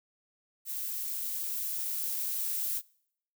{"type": "noise with level ramp", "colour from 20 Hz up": "violet", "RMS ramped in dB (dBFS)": [-36, -32], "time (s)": [0.65, 2.82], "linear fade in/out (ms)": 50, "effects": ["noise-tail reverb RT60 0.7 s tail -25 dB re dry"]}